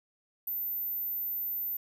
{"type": "tone", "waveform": "sine", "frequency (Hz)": 14180, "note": "A9", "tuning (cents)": 12, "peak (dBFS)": -31, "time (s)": [0.47, 1.77], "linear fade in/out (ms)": 5, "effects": []}